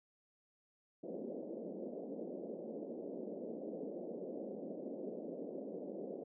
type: band-pass noise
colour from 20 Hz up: white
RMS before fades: -45 dBFS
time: 1.03-6.24 s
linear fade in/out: 10 ms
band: 190 to 580 Hz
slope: 48 dB/octave
effects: none